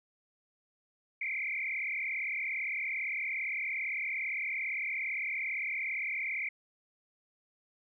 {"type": "tone with frequency modulation", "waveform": "sine", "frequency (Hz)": 2217, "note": "C#7", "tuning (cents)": 0, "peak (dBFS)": -32, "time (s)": [1.21, 6.49], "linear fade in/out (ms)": 5, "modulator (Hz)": 37.6, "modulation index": 4.3, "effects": []}